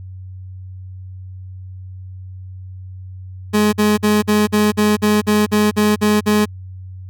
30% pulse tone bursts, 210.4 Hz, G#3, 23 cents sharp, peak -9 dBFS, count 12, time 3.53-6.458 s, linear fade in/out 20 ms, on 200 ms, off 48 ms, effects added 93 Hz sine -30 dBFS peak until 7.09 s

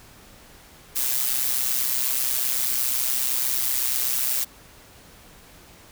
blue noise with amplitude modulation, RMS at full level -21 dBFS, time 0.95-4.45 s, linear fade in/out 20 ms, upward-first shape sine, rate 128 Hz, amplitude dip 65%, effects pink hiss -49 dBFS RMS until 5.91 s

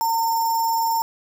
sine tone with sample-and-hold, 911 Hz, A#5, 40 cents flat, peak -18 dBFS, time 0.01-1.02 s, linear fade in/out 0 ms, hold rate 6300 Hz, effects none

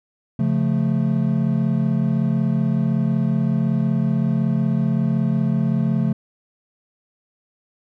triangle chord, Db augmented, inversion none, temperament equal, 138.59 / 174.61 / 220 Hz, Db3 / F3 / A3, 0 / 0 / 0 cents, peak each -19 / -20 / -19 dBFS, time 0.39-6.13 s, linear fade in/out 5 ms, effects none

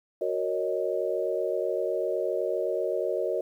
sine chord, D# minor seventh, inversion first, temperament equal with one note detuned, 370 / 462.9 / 554.4 / 622.3 Hz, F#4 / A#4 / C#5 / D#5, 0 / -12 / 0 / 0 cents, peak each -31 dBFS, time 0.21-3.41 s, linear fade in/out 5 ms, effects 10-bit

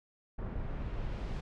brown noise with low-pass filter sweep, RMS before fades -37 dBFS, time 0.38-1.41 s, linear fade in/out 10 ms, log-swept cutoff 1400 to 5600 Hz, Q 0.8, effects none

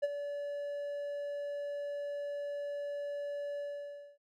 triangle tone with ADSR envelope, 575 Hz, D5, 37 cents flat, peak -24 dBFS, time 0.02-4.18 s, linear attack 19 ms, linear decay 31 ms, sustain -10 dB, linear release 590 ms, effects none

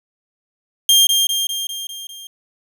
sawtooth tone with echo, 3201 Hz, G7, 36 cents sharp, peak -6 dBFS, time 0.89-1.07 s, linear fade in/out 2 ms, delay 200 ms, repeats 6, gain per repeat -4 dB, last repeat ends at 2.27 s, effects none

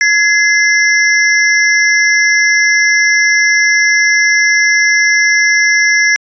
square ring-modulated tone, 1876 Hz, A#6, 11 cents sharp, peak -5 dBFS, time 0.01-6.16 s, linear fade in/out 0 ms, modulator 192 Hz, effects resampled to 16000 Hz

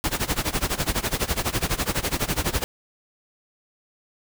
pink noise with tremolo, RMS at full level -22 dBFS, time 0.04-2.64 s, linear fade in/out 0 ms, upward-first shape sine, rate 12 Hz, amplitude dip 90%, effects none

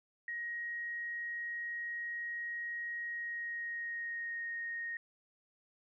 sine tone with pitch glide, 1886 to 1861.1 Hz, A#6 to A#6, +20 to -3 cents, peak -37 dBFS, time 0.28-4.97 s, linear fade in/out 2 ms, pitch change -23 cents, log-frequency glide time 3.04-4.43 s, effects none

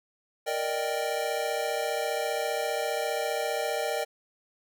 square chord, Eb major seventh, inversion second, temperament equal, 466.2 / 587.3 / 622.3 / 784 Hz, Bb4 / D5 / Eb5 / G5, 0 / 0 / 0 / 0 cents, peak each -34 dBFS, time 0.46-4.05 s, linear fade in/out 20 ms, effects none

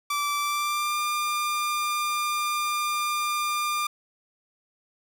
sawtooth tone with pitch glide, 1164 to 1198.8 Hz, D6 to D6, -16 to +35 cents, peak -21 dBFS, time 0.1-3.87 s, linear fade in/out 5 ms, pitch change +51 cents, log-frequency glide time 0.38-0.99 s, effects none

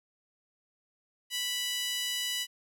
5% pulse tone with high-pass filter, 986 Hz, B5, 3 cents flat, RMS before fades -33 dBFS, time 1.3-2.47 s, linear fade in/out 50 ms, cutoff 2500 Hz, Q 8.3, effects none

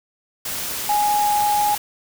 sine tone in noise, 830.6 Hz, G#5, in tune, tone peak -16 dBFS, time 0.89-1.75 s, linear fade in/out 5 ms, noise white, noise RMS -27 dBFS, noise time 0.45-1.78 s, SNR +8 dB, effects none

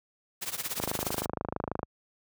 white noise with tremolo, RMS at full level -31 dBFS, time 0.41-1.26 s, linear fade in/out 20 ms, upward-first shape triangle, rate 17 Hz, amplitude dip 95%
click train, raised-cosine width 1 ms, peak -16 dBFS, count 28, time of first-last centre 0.8-1.831 s, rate 26.2 Hz
effects high-pass 60 Hz 12 dB/octave

